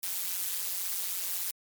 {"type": "noise with amplitude modulation", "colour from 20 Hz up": "blue", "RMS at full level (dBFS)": -29, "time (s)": [0.03, 1.51], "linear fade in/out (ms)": 2, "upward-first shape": "sine", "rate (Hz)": 184, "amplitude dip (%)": 90, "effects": ["MP3 96 kbps"]}